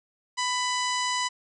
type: harmonic tone with a mistuned harmonic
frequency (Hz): 995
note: B5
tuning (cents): +13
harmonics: 1 / 2 / 3 / 4 / 5 / 6 / 7 / 8 / 9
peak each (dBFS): -28 / -32 / -34 / -36 / -35 / -38 / -39 / -39 / -44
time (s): 0.37-1.29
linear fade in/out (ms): 20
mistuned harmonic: 8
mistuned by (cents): -60
effects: none